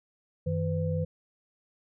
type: tone cluster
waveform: sine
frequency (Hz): 94.6 / 159.3 / 507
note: F#2 / D#3 / B4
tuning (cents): +39 / +41 / +45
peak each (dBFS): -31 / -29 / -33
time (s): 0.46-1.05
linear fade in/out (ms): 10
effects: none